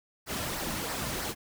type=noise with flanger; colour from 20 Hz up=pink; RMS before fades=-34 dBFS; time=0.26-1.35 s; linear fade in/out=50 ms; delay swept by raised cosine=0.29 to 2.59 ms; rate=3.1 Hz; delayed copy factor=-0.55; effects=none